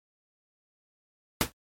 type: noise with exponential decay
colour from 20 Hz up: pink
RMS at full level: -19 dBFS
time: 1.41-1.52 s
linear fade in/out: 0 ms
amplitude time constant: 22 ms
effects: high-pass 60 Hz 12 dB/octave + MP3 64 kbps